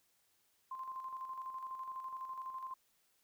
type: tone with tremolo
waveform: sine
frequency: 1046.5 Hz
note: C6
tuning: in tune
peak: -40 dBFS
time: 0.71-2.74 s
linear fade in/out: 5 ms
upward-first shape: square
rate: 12 Hz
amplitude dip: 45%
effects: white hiss -75 dBFS RMS until 3.23 s